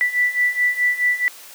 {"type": "beating tone pair", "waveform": "sine", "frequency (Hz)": [1969, 1973.7], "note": ["B6", "B6"], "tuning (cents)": [-6, -2], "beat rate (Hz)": 4.7, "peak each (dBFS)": [-21, -18], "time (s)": [0.01, 1.28], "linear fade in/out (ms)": 0, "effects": ["white hiss -41 dBFS RMS until 1.54 s", "high-pass 400 Hz 12 dB/octave"]}